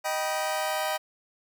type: chord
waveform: sawtooth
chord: Eb augmented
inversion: none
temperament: just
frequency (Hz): 622.3 / 777.8 / 972.3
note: Eb5 / G5 / B5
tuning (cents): 0 / -14 / -27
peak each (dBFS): -26 / -27 / -30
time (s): 0.04-0.98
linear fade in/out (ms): 20
effects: none